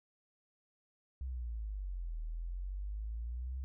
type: exponential two-way sweep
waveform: sine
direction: down then up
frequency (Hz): 66.7 to 39.18 to 66.7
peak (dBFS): -37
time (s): 1.21-3.64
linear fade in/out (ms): 0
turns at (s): 2.21
effects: none